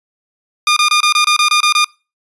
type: tone bursts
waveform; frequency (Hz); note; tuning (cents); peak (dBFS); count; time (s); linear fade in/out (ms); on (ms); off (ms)
15% pulse; 1212; D#6; -46; -3; 10; 0.67-1.845; 2; 95; 25
effects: noise-tail reverb RT60 0.3 s tail -24 dB re dry + resampled to 24000 Hz